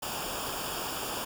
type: noise with comb filter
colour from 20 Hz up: pink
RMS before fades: -35 dBFS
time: 0.02-1.25 s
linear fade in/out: 10 ms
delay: 0.49 ms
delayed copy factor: -0.75
effects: none